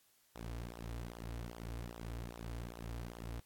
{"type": "tone with flanger", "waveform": "sawtooth", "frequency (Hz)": 58, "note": "A#1", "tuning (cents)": -8, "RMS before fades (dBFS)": -45, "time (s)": [0.35, 3.4], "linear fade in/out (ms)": 5, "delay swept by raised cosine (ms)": [0.42, 5.52], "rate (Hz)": 2.5, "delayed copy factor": -0.75, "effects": ["white hiss -71 dBFS RMS until 3.45 s", "AAC 64 kbps"]}